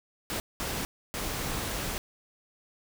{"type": "noise bursts at uneven times", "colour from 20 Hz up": "pink", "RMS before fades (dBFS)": -33, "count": 3, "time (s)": [[0.3, 0.4], [0.6, 0.85], [1.14, 1.98]], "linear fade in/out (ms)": 0, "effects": []}